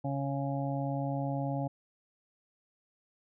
harmonic tone, 138.59 Hz, C#3, in tune, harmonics 1 / 2 / 4 / 5 / 6, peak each -33 / -36 / -39 / -40 / -41 dBFS, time 0.04-1.68 s, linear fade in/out 10 ms, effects none

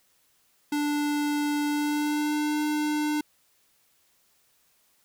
square tone with pitch glide, 293.7 to 300.2 Hz, D4 to D4, 0 to +38 cents, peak -25 dBFS, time 0.72-3.21 s, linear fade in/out 5 ms, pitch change +38 cents, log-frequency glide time 1.66-2.46 s, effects white hiss -66 dBFS RMS until 5.04 s

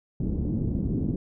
white low-pass noise, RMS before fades -27 dBFS, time 0.2-1.16 s, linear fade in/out 2 ms, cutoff 280 Hz, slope 24 dB/octave, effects none

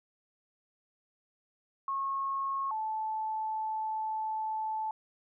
sine tone pair in turn, 1090 / 872.7 Hz, C#6 / A5, -29 / -14 cents, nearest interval major third, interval 385 cents, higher first, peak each -30 / -31 dBFS, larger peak first, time 1.88-2.71 / 2.71-4.91 s, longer second, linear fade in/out 2 ms, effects none

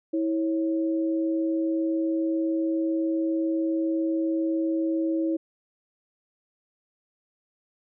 sine tone pair together, 325.4 / 547.3 Hz, E4 / C#5, -22 / -22 cents, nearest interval major sixth, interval 900 cents, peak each -23 / -32 dBFS, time 0.13-5.37 s, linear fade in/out 10 ms, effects none

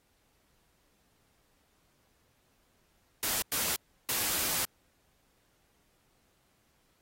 white noise bursts at uneven times, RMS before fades -31 dBFS, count 3, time 3.23-3.42 / 3.52-3.76 / 4.09-4.65 s, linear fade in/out 0 ms, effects pink hiss -71 dBFS RMS until 7.01 s + AAC 48 kbps

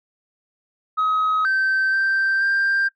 sine tone with pitch steps, 1269 / 1550 / 1567 / 1586 Hz, D#6 / G6 / G6 / G6, +34 / -20 / -1 / +20 cents, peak -15 dBFS, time 0.97-2.89 s, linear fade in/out 20 ms, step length 480 ms, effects noise-tail reverb RT60 0.1 s tail -18 dB re dry + tanh soft clip ceiling -15 dBFS

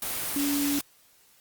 sine tone in noise, 284.8 Hz, C#4, 47 cents sharp, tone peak -25 dBFS, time 0.36-0.79 s, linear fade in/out 2 ms, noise white, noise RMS -31 dBFS, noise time 0.02-0.81 s, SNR +3 dB, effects white hiss -60 dBFS RMS until 1.4 s + Opus 32 kbps

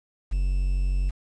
triangle tone with quantisation, 46.25 Hz, F#1, in tune, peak -19 dBFS, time 0.31-1.11 s, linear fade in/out 20 ms, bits 8, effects resampled to 22050 Hz

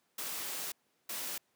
white noise bursts at uneven times, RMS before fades -39 dBFS, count 2, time 0.18-0.72 / 1.09-1.38 s, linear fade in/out 5 ms, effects pink hiss -75 dBFS RMS until 1.55 s + high-pass 200 Hz 12 dB/octave

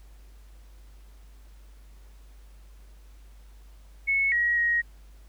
sine tone with pitch steps, 2199 / 1901 / 1885 Hz, C#7 / A#6 / A#6, -14 / +33 / +19 cents, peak -21 dBFS, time 4.07-4.82 s, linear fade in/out 20 ms, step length 250 ms, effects added 50 Hz sine -47 dBFS peak until 5.28 s + pink hiss -62 dBFS RMS until 5.28 s

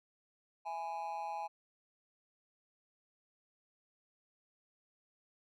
triangle tone with amplitude modulation, 830.6 Hz, G#5, in tune, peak -32 dBFS, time 0.65-1.48 s, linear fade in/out 20 ms, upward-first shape sine, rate 168 Hz, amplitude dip 85%, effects none

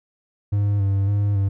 triangle tone with vibrato, 100.1 Hz, G2, 37 cents sharp, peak -15 dBFS, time 0.52-1.49 s, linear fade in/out 10 ms, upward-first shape square, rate 1.8 Hz, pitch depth 31 cents each way, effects none

